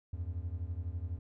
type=beating tone pair; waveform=triangle; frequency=81 / 93 Hz; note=E2 / F#2; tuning=-30 / +9 cents; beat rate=12 Hz; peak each=-36 / -37 dBFS; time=0.13-1.19 s; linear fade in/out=5 ms; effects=none